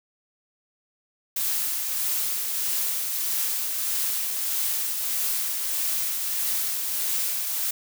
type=noise with tremolo; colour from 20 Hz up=blue; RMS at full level=-25 dBFS; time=1.36-7.71 s; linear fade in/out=5 ms; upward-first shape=triangle; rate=1.6 Hz; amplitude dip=35%; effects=none